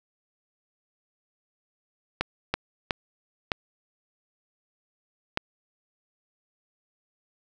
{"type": "clicks", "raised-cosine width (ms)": 0.3, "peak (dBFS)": -8, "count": 5, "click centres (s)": [2.21, 2.54, 2.908, 3.518, 5.374], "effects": []}